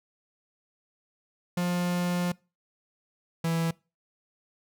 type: tone pair in turn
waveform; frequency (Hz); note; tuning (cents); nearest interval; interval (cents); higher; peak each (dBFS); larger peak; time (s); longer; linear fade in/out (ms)
45% pulse; 176.7 / 165.14; F3 / E3; +21 / +3; minor second; 118; first; -25; neither; 1.57-2.32 / 3.44-3.71; first; 5
effects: noise-tail reverb RT60 0.3 s tail -24 dB re dry